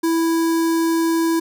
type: tone with notch filter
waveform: square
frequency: 329.6 Hz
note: E4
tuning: in tune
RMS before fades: -18 dBFS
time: 0.03-1.4 s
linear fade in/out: 10 ms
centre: 2700 Hz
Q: 1.1
effects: none